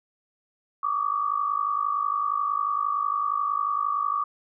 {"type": "tone cluster", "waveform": "sine", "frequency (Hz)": [1134, 1185, 1240], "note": ["C#6", "D6", "D#6"], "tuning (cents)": [39, 15, -6], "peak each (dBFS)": [-26, -27, -32], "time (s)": [0.83, 4.24], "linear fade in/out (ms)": 5, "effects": []}